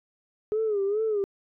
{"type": "tone with vibrato", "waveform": "sine", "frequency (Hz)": 417, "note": "G#4", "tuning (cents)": 7, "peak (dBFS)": -22, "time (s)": [0.52, 1.24], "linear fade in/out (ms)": 0, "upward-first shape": "sine", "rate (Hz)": 2.4, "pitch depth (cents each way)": 110, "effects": ["tanh soft clip ceiling -19 dBFS"]}